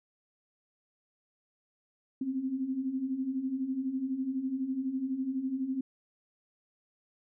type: beating tone pair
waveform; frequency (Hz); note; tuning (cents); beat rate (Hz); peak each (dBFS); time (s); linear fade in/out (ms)
sine; 254.1 / 266.1; B3 / C4; +49 / +29; 12; -37 / -31; 2.21-5.81; 5
effects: none